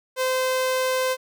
sawtooth tone, 516 Hz, C5, 24 cents flat, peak -17 dBFS, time 0.16-1.17 s, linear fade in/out 50 ms, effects none

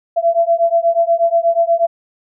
sine beating tone pair, 670 / 678.3 Hz, E5 / E5, +28 / +49 cents, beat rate 8.3 Hz, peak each -14 dBFS, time 0.16-1.87 s, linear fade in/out 20 ms, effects none

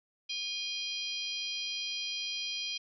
harmonic tone with a mistuned harmonic, 819 Hz, G#5, 24 cents flat, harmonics 3 / 4 / 5 / 6 / 7, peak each -41 / -37 / -42 / -41 / -46 dBFS, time 0.29-2.78 s, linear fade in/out 10 ms, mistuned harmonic 4, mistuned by -40 cents, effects none

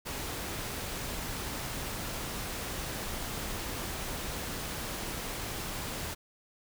pink noise, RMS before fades -37 dBFS, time 0.05-6.15 s, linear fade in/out 20 ms, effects none

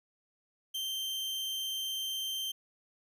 40% pulse tone, 3136 Hz, G7, in tune, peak -33 dBFS, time 0.74-2.52 s, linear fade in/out 10 ms, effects none

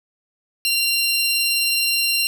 sawtooth tone pair together, 2765 / 4138 Hz, F7 / C8, -18 / -20 cents, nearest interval perfect fifth, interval 698 cents, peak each -16 / -19 dBFS, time 0.65-2.27 s, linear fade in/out 0 ms, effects none

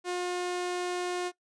sawtooth tone, 357.7 Hz, F4, 41 cents sharp, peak -26 dBFS, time 0.04-1.32 s, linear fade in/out 50 ms, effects noise-tail reverb RT60 0.1 s tail -19 dB re dry + resampled to 22050 Hz

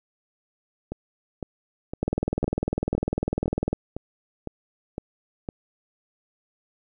two click trains, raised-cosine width 2 ms, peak -17 / -10 dBFS, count 10 / 35, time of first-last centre 0.92-5.489 / 2.03-3.73 s, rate 1.97 / 20 Hz, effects none

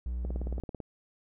triangle tone, 60.8 Hz, B1, 26 cents flat, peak -29 dBFS, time 0.06-0.6 s, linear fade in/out 0 ms
click train, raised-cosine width 2 ms, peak -25 dBFS, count 11, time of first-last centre 0.25-0.802 s, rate 18.1 Hz
effects none

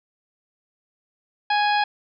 harmonic tone, 830.6 Hz, G#5, in tune, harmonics 1 / 2 / 3 / 4 / 5 / 6, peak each -19 / -25 / -29 / -31 / -33 / -35 dBFS, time 1.5-1.84 s, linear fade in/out 5 ms, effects none

